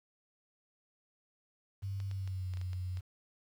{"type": "tone with pitch glide", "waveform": "sine", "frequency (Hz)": [98, 91.44], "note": ["G2", "F#2"], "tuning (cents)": [0, -20], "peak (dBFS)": -35, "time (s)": [1.82, 3.01], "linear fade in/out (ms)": 20, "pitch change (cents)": -120, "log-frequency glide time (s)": [2.08, 2.53]}
{"type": "clicks", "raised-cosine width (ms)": 0.2, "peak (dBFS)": -34, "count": 8, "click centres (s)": [2.002, 2.113, 2.276, 2.537, 2.572, 2.614, 2.732, 2.972]}
{"effects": ["10-bit"]}